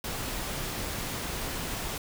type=noise; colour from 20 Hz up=pink; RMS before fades=-34 dBFS; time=0.04-1.98 s; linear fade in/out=2 ms; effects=none